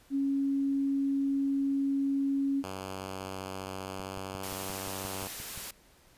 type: tone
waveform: sine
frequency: 275.8 Hz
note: C#4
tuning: 9 cents flat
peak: -26 dBFS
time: 0.1-2.64 s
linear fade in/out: 50 ms
type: tone with pitch glide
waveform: 5% pulse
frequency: 95.2 to 95.81 Hz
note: F#2 to G2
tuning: +50 to -39 cents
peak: -26 dBFS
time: 2.63-5.28 s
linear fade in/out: 10 ms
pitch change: +11 cents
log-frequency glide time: 3.75-4.39 s
type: click train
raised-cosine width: 5 ms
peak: -34 dBFS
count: 10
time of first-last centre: 4-5.576 s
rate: 5.71 Hz
type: noise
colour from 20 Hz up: white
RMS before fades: -40 dBFS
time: 4.43-5.71 s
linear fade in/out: 5 ms
effects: pink hiss -61 dBFS RMS until 6.17 s + resampled to 32000 Hz